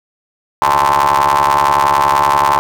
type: ring-modulated tone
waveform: 30% pulse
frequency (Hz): 70.6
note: C#2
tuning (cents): +32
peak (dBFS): -4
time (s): 0.62-2.59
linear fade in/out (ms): 0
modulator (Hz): 960
effects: none